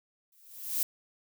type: noise with exponential growth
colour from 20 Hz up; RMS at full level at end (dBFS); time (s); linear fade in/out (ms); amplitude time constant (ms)
violet; -26; 0.32-0.83; 2; 110
effects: none